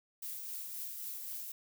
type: noise with tremolo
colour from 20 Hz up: violet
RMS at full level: -41 dBFS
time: 0.22-1.52 s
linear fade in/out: 5 ms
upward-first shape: triangle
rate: 3.8 Hz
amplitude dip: 35%
effects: none